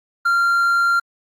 triangle tone, 1385 Hz, F6, 15 cents flat, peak -12 dBFS, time 0.25-1 s, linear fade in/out 10 ms, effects Opus 48 kbps

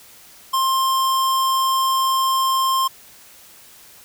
square tone, 1057 Hz, C6, 17 cents sharp, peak -17 dBFS, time 0.53-2.88 s, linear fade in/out 10 ms, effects white hiss -46 dBFS RMS until 4.04 s

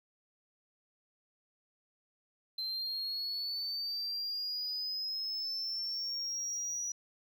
sine linear sweep, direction up, 4095 to 5850 Hz, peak -32 dBFS, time 2.58-6.92 s, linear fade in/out 5 ms, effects tanh soft clip ceiling -33 dBFS

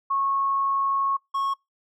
sine / triangle tone pair in turn, 1097 / 1097 Hz, C#6 / C#6, -18 / -18 cents, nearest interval unison, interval 0 cents, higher neither, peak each -21 dBFS, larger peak neither, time 0.1-1.17 / 1.34-1.54 s, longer first, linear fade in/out 10 ms, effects noise-tail reverb RT60 0.2 s tail -26 dB re dry

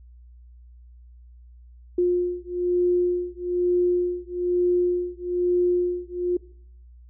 sine beating tone pair, 354.9 / 356 Hz, F4 / F4, +28 / +33 cents, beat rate 1.1 Hz, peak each -23 dBFS, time 1.98-6.37 s, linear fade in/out 5 ms, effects noise-tail reverb RT60 0.7 s tail -22 dB re dry + added 60 Hz sine -45 dBFS peak until 7.09 s

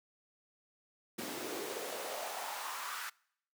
pink noise with high-pass filter sweep, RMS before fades -41 dBFS, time 1.18-3.1 s, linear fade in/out 10 ms, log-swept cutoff 250 to 1400 Hz, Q 3.1, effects noise-tail reverb RT60 0.7 s tail -25 dB re dry

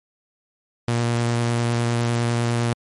sawtooth tone with vibrato, 118.3 Hz, A#2, 26 cents sharp, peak -15 dBFS, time 0.88-2.73 s, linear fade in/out 0 ms, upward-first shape square, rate 9.9 Hz, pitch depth 8 cents each way, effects MP3 48 kbps

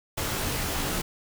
pink noise with comb filter, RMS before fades -29 dBFS, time 0.17-1.02 s, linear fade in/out 10 ms, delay 19 ms, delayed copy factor -0.75, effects none

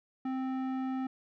square tone with low-pass filter, 261.6 Hz, C4, in tune, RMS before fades -34 dBFS, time 0.25-1.07 s, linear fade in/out 5 ms, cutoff 1400 Hz, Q 0.69, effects none

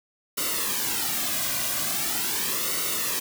white noise with flanger, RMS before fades -27 dBFS, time 0.37-3.2 s, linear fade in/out 10 ms, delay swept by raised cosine 1.2 to 2.3 ms, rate 0.41 Hz, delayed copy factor -0.7, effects none

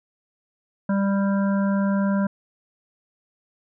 harmonic tone, 197.6 Hz, G3, 14 cents sharp, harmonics 1 / 3 / 5 / 7 / 8, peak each -19 / -29 / -33 / -36 / -37 dBFS, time 0.89-2.27 s, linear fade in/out 5 ms, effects none

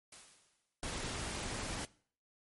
white noise with exponential decay, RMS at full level -50 dBFS, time 0.12-0.81 s, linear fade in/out 5 ms, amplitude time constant 150 ms
pink noise, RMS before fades -40 dBFS, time 0.83-1.85 s, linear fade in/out 0 ms
effects noise-tail reverb RT60 0.5 s tail -20 dB re dry + MP3 48 kbps

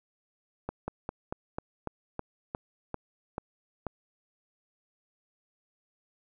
slowing click train, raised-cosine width 1 ms, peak -19 dBFS, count 11, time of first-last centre 0.69-3.867 s, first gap 190 ms, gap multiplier 1.11, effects none

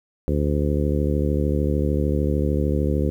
harmonic tone, 73.3 Hz, D2, 3 cents flat, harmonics 1 / 2 / 3 / 4 / 5 / 6 / 7, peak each -22 / -25 / -27 / -28 / -29 / -30 / -30 dBFS, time 0.28-3.1 s, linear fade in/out 0 ms, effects 9-bit

